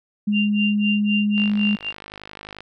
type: tone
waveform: sine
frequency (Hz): 207.7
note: G#3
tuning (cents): 0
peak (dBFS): -17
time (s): 0.27-1.76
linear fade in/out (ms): 10
type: tone with tremolo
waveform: sine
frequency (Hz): 2784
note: F7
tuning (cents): -6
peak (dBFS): -20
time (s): 0.32-1.93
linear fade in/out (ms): 50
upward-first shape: sine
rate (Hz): 3.9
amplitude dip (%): 100
type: click train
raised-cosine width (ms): 0.3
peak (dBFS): -20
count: 64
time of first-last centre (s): 1.38-2.606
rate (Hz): 51.4
effects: none